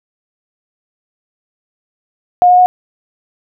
sine tone with pitch steps, 716 / 722.2 / 728.5 Hz, F5 / F#5 / F#5, +43 / -42 / -27 cents, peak -4 dBFS, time 2.42-2.66 s, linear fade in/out 0 ms, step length 80 ms, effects none

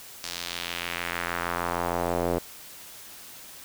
square tone with band-pass filter sweep, 43.23 Hz, F1, 17 cents flat, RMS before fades -30 dBFS, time 0.23-2.39 s, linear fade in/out 10 ms, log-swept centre 5300 to 490 Hz, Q 1.5, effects white hiss -45 dBFS RMS until 3.64 s

